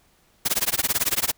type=noise with tremolo; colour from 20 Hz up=white; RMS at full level=-20 dBFS; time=0.45-1.32 s; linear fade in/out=10 ms; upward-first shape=sine; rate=18 Hz; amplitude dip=100%; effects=pink hiss -61 dBFS RMS until 1.37 s